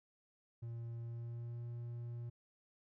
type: tone with pitch glide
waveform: triangle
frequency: 116.7 to 118.81 Hz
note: A#2 to A#2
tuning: +2 to +33 cents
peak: -40 dBFS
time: 0.62-2.3 s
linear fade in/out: 10 ms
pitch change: +31 cents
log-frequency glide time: 1-1.64 s
effects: none